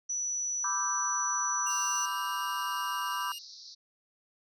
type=tone; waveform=sine; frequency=5920 Hz; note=F#8; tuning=in tune; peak=-30 dBFS; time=0.09-2.06 s; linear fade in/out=10 ms
type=chord; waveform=sine; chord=E minor seventh; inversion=second; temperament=equal; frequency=987.8 / 1174.7 / 1318.5 / 1568 Hz; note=B5 / D6 / E6 / G6; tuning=0 / 0 / 0 / 0 cents; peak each=-35 / -35 / -40 / -39 dBFS; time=0.64-3.32 s; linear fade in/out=2 ms
type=tone with pitch glide; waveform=sawtooth; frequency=2794 to 2838 Hz; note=F7 to F7; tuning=0 to +27 cents; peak=-36 dBFS; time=1.66-3.39 s; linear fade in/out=10 ms; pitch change=+27 cents; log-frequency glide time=1.9-2.13 s
type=band-pass noise; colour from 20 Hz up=pink; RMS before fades=-49 dBFS; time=1.69-3.75 s; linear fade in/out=10 ms; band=4000 to 5800 Hz; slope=96 dB/octave
effects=none